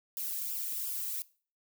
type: noise with flanger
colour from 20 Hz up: violet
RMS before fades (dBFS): -36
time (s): 0.17-1.22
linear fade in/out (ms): 0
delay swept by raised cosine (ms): 0.48 to 1.44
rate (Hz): 2.8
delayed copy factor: -0.55
effects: noise-tail reverb RT60 0.4 s tail -20 dB re dry